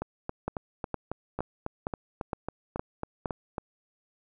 two click trains, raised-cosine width 1 ms, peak -16 / -18 dBFS, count 7 / 14, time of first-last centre 0.48-3.258 / 0.02-3.582 s, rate 2.16 / 3.65 Hz, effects none

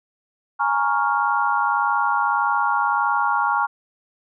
sine chord, Bb minor seventh, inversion third, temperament equal, 830.6 / 932.3 / 1108.7 / 1396.9 Hz, Ab5 / Bb5 / Db6 / F6, 0 / 0 / 0 / 0 cents, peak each -23 dBFS, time 0.59-3.67 s, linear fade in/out 20 ms, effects none

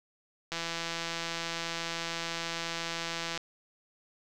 click train, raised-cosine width 0.2 ms, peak -17 dBFS, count 478, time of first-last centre 0.52-3.376 s, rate 167 Hz, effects none

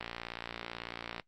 click train, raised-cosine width 0.3 ms, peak -22 dBFS, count 70, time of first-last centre 0.01-1.198 s, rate 58.1 Hz, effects noise-tail reverb RT60 0.1 s tail -18 dB re dry + Opus 24 kbps

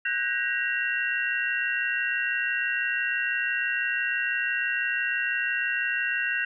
sine tone cluster, 1490 / 1616 / 1892 / 2746 Hz, F#6 / G#6 / A#6 / F7, +12 / -48 / +25 / -30 cents, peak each -30 dBFS, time 0.05-6.45 s, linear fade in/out 5 ms, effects none

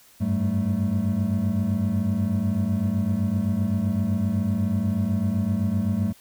triangle tone cluster, 94 / 101.9 / 192.1 / 219.6 Hz, F#2 / G#2 / G3 / A3, +28 / -32 / -35 / -3 cents, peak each -27 / -24 / -24 / -23 dBFS, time 0.2-6.13 s, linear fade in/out 20 ms, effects tanh soft clip ceiling -10 dBFS + white hiss -54 dBFS RMS until 6.2 s

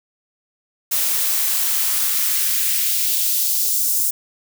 blue noise with high-pass filter sweep, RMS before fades -19 dBFS, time 0.91-4.11 s, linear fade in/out 10 ms, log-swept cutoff 360 to 7300 Hz, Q 1.1, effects none

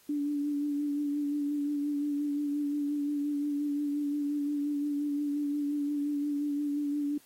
sine tone with vibrato, 290.1 Hz, D4, 21 cents flat, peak -28 dBFS, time 0.09-7.18 s, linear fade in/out 5 ms, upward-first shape sine, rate 5.7 Hz, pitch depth 26 cents each way, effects white hiss -61 dBFS RMS until 7.25 s + AAC 48 kbps

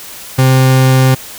40% pulse tone, 130.81 Hz, C3, in tune, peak -5 dBFS, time 0.38-1.15 s, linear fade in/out 10 ms, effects white hiss -30 dBFS RMS until 1.38 s

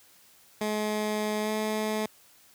15% pulse tone with pitch glide, 212.6 to 215.4 Hz, G#3 to A3, +41 to -37 cents, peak -21 dBFS, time 0.61-2.06 s, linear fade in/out 2 ms, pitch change +22 cents, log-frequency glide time 1.42-1.5 s, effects white hiss -58 dBFS RMS until 2.54 s + high-pass 60 Hz 12 dB/octave

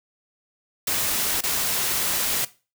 white noise with dropouts, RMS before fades -24 dBFS, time 0.87-2.45 s, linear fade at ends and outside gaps 5 ms, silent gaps 1.409-1.435 s, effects noise-tail reverb RT60 0.3 s tail -17 dB re dry

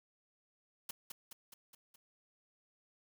white noise with echo, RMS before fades -42 dBFS, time 0.89-0.91 s, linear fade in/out 5 ms, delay 210 ms, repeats 5, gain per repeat -4 dB, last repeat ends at 1.96 s, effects none

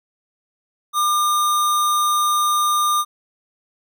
sine tone with sample-and-hold, 1200 Hz, D6, 37 cents sharp, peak -15 dBFS, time 0.93-3.05 s, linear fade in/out 50 ms, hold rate 4900 Hz, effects none

